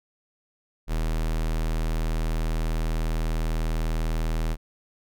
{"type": "tone", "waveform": "square", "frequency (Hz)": 40.03, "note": "D#1", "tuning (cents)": 50, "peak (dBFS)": -24, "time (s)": [0.87, 4.57], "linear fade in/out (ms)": 50, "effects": []}